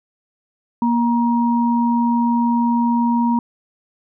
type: tone pair together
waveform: sine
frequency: 236.6 / 945.8 Hz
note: A#3 / A#5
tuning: +26 / +25 cents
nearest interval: 2 octaves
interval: 2399 cents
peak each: -15 / -20 dBFS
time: 0.82-3.39 s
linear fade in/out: 2 ms
effects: none